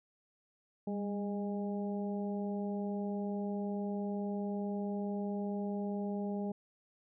harmonic tone with a mistuned harmonic, 204.7 Hz, G#3, 25 cents flat, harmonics 1 / 2 / 3 / 4, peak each -35 / -41 / -45 / -47 dBFS, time 0.87-6.52 s, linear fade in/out 5 ms, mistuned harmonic 1, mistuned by -39 cents, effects none

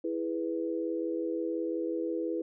sine chord, E major, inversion none, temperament equal, 329.6 / 415.3 / 493.9 Hz, E4 / G#4 / B4, 0 / 0 / 0 cents, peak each -32 / -37 / -35 dBFS, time 0.04-2.42 s, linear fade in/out 5 ms, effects none

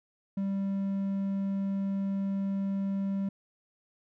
triangle tone, 196 Hz, G3, in tune, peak -26 dBFS, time 0.37-3.29 s, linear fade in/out 5 ms, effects none

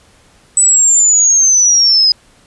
sine linear sweep, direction down, 8000 to 4978 Hz, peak -6 dBFS, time 0.57-2.12 s, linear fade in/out 2 ms, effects pink hiss -48 dBFS RMS until 2.46 s + resampled to 24000 Hz

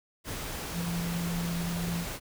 sine tone in noise, 171 Hz, F3, 36 cents flat, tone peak -30 dBFS, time 0.73-2.06 s, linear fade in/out 50 ms, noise pink, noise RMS -37 dBFS, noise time 0.24-2.2 s, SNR +4 dB, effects none

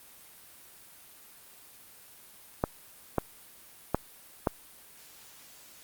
clicks, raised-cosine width 1 ms, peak -10 dBFS, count 4, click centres 2.639 / 3.183 / 3.946 / 4.472 s, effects white hiss -53 dBFS RMS until 5.83 s + Opus 32 kbps

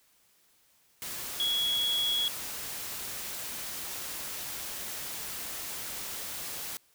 sine tone in noise, 3341 Hz, G#7, 10 cents sharp, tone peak -26 dBFS, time 1.4-2.28 s, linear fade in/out 0 ms, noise white, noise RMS -38 dBFS, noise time 1.02-6.77 s, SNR +9 dB, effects white hiss -66 dBFS RMS until 6.94 s

